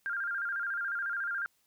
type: tone with vibrato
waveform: sine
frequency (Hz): 1494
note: F#6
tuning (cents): +16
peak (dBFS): -31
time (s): 0.06-1.46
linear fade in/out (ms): 0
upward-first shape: square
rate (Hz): 14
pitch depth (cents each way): 110
effects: white hiss -72 dBFS RMS until 1.66 s